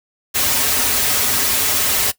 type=noise with comb filter; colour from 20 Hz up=white; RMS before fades=-17 dBFS; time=0.34-2.12 s; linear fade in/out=20 ms; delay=5.9 ms; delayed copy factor=-0.85; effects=noise-tail reverb RT60 0.1 s tail -18 dB re dry